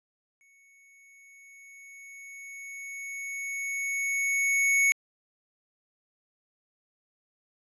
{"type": "tone with exponential growth", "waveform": "square", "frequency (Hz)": 2217, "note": "C#7", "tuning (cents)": 0, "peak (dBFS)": -20, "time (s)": [0.41, 4.92], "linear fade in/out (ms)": 0, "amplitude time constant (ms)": 980, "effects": ["resampled to 24000 Hz"]}